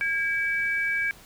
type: tone pair together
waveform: sine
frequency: 1628 / 2295 Hz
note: G#6 / D7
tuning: -35 / -40 cents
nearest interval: tritone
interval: 595 cents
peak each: -26 dBFS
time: 0.01-1.11 s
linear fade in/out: 0 ms
effects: pink hiss -50 dBFS RMS until 1.25 s